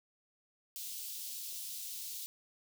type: high-pass noise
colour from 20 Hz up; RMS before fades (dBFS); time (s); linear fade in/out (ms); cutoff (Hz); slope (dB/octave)
white; -43; 0.76-2.26; 0; 3300; 24
effects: none